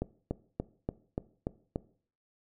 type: click train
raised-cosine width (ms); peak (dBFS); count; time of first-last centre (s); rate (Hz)
2; -18; 7; 0.02-1.759; 3.45
effects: noise-tail reverb RT60 0.5 s tail -19 dB re dry